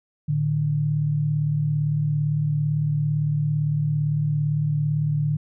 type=tone pair together; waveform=sine; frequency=111.8 / 149.55 Hz; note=A2 / D3; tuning=+28 / +32 cents; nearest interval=perfect fourth; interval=504 cents; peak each=-28 / -20 dBFS; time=0.28-5.37 s; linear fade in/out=10 ms; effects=none